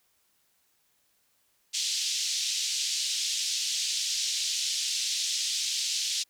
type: band-pass noise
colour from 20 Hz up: white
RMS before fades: -30 dBFS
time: 1.73-6.24 s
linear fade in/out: 20 ms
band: 3100 to 6600 Hz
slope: 24 dB/octave
effects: white hiss -70 dBFS RMS until 6.29 s